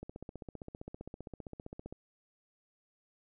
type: click train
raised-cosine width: 2 ms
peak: -30 dBFS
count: 30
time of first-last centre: 0.03-1.925 s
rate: 15.3 Hz
effects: none